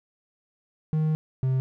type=tone pair in turn; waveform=triangle; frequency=155.9 / 130.72 Hz; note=D#3 / C3; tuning=+4 / -1 cents; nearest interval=minor third; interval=305 cents; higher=first; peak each=-19 dBFS; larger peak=neither; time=0.93-1.15 / 1.43-1.6 s; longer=first; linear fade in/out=0 ms; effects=none